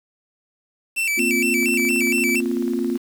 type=tone with vibrato; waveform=45% pulse; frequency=2489 Hz; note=D#7; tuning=in tune; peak=-19 dBFS; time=0.96-2.41 s; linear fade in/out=20 ms; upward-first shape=square; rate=4.3 Hz; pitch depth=130 cents each way
type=chord; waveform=sine; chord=Bb suspended second; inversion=none; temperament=equal; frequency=233.1 / 261.6 / 349.2 Hz; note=Bb3 / C4 / F4; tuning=0 / 0 / 0 cents; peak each=-24 dBFS; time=1.17-2.98 s; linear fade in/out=20 ms
type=click train; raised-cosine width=0.5 ms; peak=-25 dBFS; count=25; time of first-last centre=1.63-2.956 s; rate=18.1 Hz
effects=7-bit